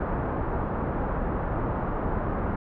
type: low-pass noise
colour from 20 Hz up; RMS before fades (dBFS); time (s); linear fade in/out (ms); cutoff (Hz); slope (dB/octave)
pink; -28; 0-2.56; 5; 1300; 24
effects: none